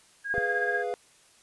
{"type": "tone with tremolo", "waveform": "sine", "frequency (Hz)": 1634, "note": "G#6", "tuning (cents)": -29, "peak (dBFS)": -24, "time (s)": [0.24, 0.84], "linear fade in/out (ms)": 50, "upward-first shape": "sine", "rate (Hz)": 16, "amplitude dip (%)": 60}
{"type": "chord", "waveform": "triangle", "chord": "F diminished", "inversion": "first", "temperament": "equal", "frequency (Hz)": [415.3, 493.9, 698.5], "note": ["Ab4", "Cb5", "F5"], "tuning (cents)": [0, 0, 0], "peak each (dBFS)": -31, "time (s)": [0.34, 0.94], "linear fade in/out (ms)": 0}
{"type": "click", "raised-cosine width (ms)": 5, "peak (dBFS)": -24, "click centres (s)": 0.381}
{"effects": ["white hiss -59 dBFS RMS until 1.42 s", "resampled to 24000 Hz"]}